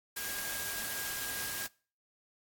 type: tone in noise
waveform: sine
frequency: 1625 Hz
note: G#6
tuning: 38 cents flat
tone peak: -43 dBFS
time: 0.16-1.67 s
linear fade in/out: 10 ms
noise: white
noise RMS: -38 dBFS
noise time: 0.16-1.67 s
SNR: -8 dB
effects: noise-tail reverb RT60 0.4 s tail -23 dB re dry + AAC 64 kbps